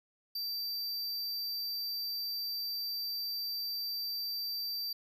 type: tone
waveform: square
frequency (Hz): 4669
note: D8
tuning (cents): -11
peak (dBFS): -35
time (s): 0.35-4.93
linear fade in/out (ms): 5
effects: none